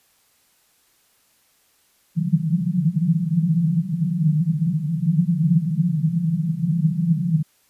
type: band-pass noise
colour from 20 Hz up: pink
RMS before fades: -20 dBFS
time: 2.15-7.43 s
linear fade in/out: 20 ms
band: 150 to 180 Hz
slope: 96 dB/octave
effects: white hiss -61 dBFS RMS until 7.69 s + resampled to 32000 Hz